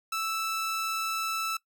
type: tone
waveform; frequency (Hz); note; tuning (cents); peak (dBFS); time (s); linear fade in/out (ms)
sawtooth; 1318.5; E6; 0; -25; 0.12-1.57; 5
effects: noise-tail reverb RT60 0.1 s tail -20 dB re dry